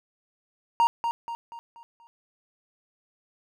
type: tone with echo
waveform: triangle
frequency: 932.3 Hz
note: A#5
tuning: in tune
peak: -15 dBFS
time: 0.8-0.87 s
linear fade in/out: 0 ms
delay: 240 ms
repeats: 5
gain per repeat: -7 dB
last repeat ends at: 2.07 s
effects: none